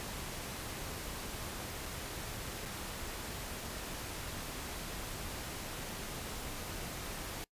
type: noise with dropouts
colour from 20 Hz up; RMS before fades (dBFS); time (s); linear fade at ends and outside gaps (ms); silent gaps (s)
pink; -42; 0-7.44; 0; 1.857-1.86 / 2.654-2.658
effects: noise-tail reverb RT60 0.1 s tail -23 dB re dry + resampled to 32000 Hz